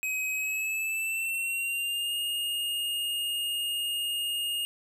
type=tone with pitch glide; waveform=square; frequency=2534 to 2844 Hz; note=D#7 to F7; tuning=+31 to +31 cents; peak=-29 dBFS; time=0.03-4.65 s; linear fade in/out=0 ms; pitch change=+200 cents; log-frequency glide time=0.31-2.15 s; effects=none